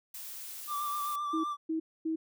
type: noise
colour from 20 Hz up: blue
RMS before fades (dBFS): -43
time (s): 0.14-1.16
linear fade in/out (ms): 5
type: tone with vibrato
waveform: triangle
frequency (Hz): 1174.7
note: D6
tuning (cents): 0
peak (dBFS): -30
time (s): 0.67-1.57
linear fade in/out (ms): 50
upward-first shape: sine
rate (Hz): 7.7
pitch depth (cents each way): 29
type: tone bursts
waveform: sine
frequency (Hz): 320.9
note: E4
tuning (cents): -46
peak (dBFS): -29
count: 3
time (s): 1.33-2.16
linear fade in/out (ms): 10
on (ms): 110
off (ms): 250
effects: none